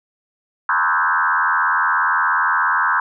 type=tone with frequency modulation; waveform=sine; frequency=1288 Hz; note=E6; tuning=41 cents flat; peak=-14 dBFS; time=0.69-3 s; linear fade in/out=2 ms; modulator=83 Hz; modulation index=4.2; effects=none